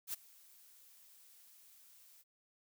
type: noise with ADSR envelope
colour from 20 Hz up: blue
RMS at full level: -38 dBFS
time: 0.07-2.24 s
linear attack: 65 ms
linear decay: 14 ms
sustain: -24 dB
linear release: 36 ms
effects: none